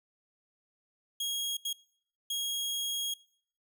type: tone bursts at uneven times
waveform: sawtooth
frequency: 3285 Hz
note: G#7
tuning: 20 cents flat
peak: -28 dBFS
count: 3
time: 1.2-1.57 / 1.65-1.73 / 2.3-3.14 s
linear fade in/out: 5 ms
effects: noise-tail reverb RT60 0.6 s tail -23 dB re dry